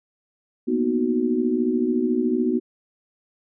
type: chord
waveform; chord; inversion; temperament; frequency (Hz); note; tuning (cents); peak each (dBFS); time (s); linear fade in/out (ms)
sine; B major seventh; third; equal; 233.1 / 246.9 / 311.1 / 370; A#3 / B3 / D#4 / F#4; 0 / 0 / 0 / 0; -28 / -22 / -26 / -24; 0.67-2.6; 20
effects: none